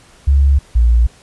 sine tone pair in turn, 69.3 / 58.51 Hz, C#2 / A#1, 0 / +7 cents, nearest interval minor third, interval 293 cents, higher first, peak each -7 dBFS, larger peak neither, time 0.27-0.59 / 0.75-1.07 s, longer neither, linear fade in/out 10 ms, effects pink hiss -46 dBFS RMS until 1.22 s + resampled to 24000 Hz

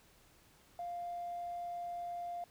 triangle tone with tanh clipping, 698.5 Hz, F5, in tune, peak -38 dBFS, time 0.79-2.44 s, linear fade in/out 2 ms, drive 1 dB, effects pink hiss -65 dBFS RMS until 2.5 s

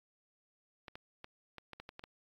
clicks, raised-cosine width 0.3 ms, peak -30 dBFS, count 9, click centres 0.882 / 0.955 / 1.244 / 1.583 / 1.733 / 1.8 / 1.891 / 1.994 / 2.039 s, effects AAC 32 kbps

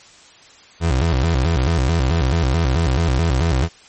30% pulse tone with vibrato, 73.42 Hz, D2, in tune, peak -12 dBFS, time 0.8-3.69 s, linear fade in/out 50 ms, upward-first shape square, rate 4.6 Hz, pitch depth 220 cents each way, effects white hiss -46 dBFS RMS until 3.88 s + MP3 32 kbps

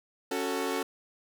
sawtooth chord, F# minor, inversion second, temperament equal with one note detuned, 277.2 / 370 / 445.1 Hz, C#4 / F#4 / A4, 0 / 0 / +20 cents, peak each -30 / -30 / -29 dBFS, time 0.31-0.83 s, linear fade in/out 5 ms, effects none

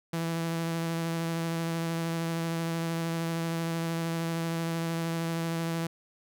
sawtooth tone with vibrato, 165.7 Hz, E3, 9 cents sharp, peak -25 dBFS, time 0.13-5.87 s, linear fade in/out 5 ms, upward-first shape sine, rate 13 Hz, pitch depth 13 cents each way, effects none

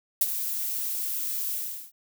violet noise with ADSR envelope, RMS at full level -19 dBFS, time 0.21-1.92 s, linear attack 4 ms, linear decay 35 ms, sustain -11 dB, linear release 380 ms, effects none

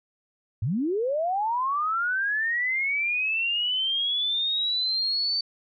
sine linear sweep, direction up, 90.3 to 4579 Hz, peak -23 dBFS, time 0.62-5.41 s, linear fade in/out 5 ms, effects none

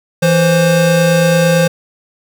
square tone pair together, 165.36 / 525 Hz, E3 / C5, +6 / +6 cents, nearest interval octave + minor sixth, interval 2000 cents, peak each -12 dBFS, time 0.22-1.68 s, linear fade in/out 10 ms, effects none

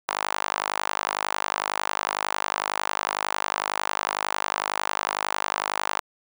sawtooth tone with high-pass filter, 51 Hz, G#1, 31 cents flat, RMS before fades -28 dBFS, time 0.08-6 s, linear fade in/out 10 ms, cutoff 950 Hz, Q 2.1, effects none

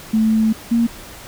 sine tone pair in turn, 220 / 232.8 Hz, A3 / A#3, 0 / -2 cents, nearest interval minor second, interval 98 cents, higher second, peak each -12 dBFS, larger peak neither, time 0.13-0.53 / 0.71-0.87 s, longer first, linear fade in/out 10 ms, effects pink hiss -37 dBFS RMS until 1.27 s

